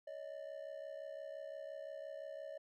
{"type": "ring-modulated tone", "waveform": "triangle", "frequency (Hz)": 596, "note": "D5", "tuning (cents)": 25, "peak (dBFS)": -40, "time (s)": [0.07, 2.58], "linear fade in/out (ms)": 5, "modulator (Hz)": 32.9, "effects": []}